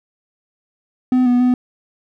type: tone with pitch steps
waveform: triangle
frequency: 253.4 / 245.5 / 249.7 Hz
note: B3 / B3 / B3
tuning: +45 / -10 / +19 cents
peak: -9 dBFS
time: 1.12-1.54 s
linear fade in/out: 2 ms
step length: 140 ms
effects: none